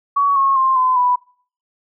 sine tone with pitch steps, 1126 / 1090.2 / 1055.5 / 1021.9 / 989.3 Hz, C#6 / C#6 / C6 / C6 / B5, +27 / -29 / +15 / -41 / +3 cents, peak -12 dBFS, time 0.16-1.16 s, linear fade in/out 10 ms, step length 200 ms, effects noise-tail reverb RT60 0.5 s tail -25 dB re dry

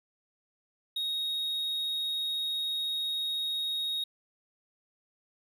triangle tone, 3754 Hz, A#7, 11 cents sharp, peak -28 dBFS, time 0.96-4.04 s, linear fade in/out 5 ms, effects none

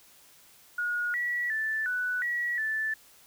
sine tone with pitch steps, 1444 / 1936 / 1759 / 1486 / 1923 / 1755 Hz, F#6 / B6 / A6 / F#6 / B6 / A6, -43 / -35 / -1 / +7 / -47 / -5 cents, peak -27 dBFS, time 0.78-2.94 s, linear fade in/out 5 ms, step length 360 ms, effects white hiss -57 dBFS RMS until 3.26 s

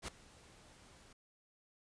pink noise with ADSR envelope, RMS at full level -39 dBFS, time 0.02-1.13 s, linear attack 62 ms, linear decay 3 ms, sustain -22 dB, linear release 5 ms, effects resampled to 22050 Hz

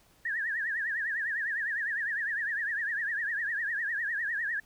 sine tone with vibrato, 1751 Hz, A6, 9 cents flat, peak -29 dBFS, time 0.25-4.6 s, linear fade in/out 5 ms, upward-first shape triangle, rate 9.9 Hz, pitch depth 180 cents each way, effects pink hiss -63 dBFS RMS until 4.65 s

